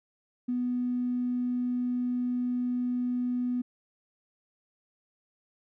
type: tone with tanh clipping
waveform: triangle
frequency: 246.9 Hz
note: B3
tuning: in tune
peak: -26 dBFS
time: 0.48-3.62 s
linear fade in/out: 10 ms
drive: 2 dB
effects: none